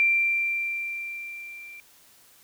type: tone with level ramp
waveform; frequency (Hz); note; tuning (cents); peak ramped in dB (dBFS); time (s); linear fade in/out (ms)
sine; 2361; D7; +9; -17 to -41; 0-1.8; 0
effects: white hiss -56 dBFS RMS until 2.43 s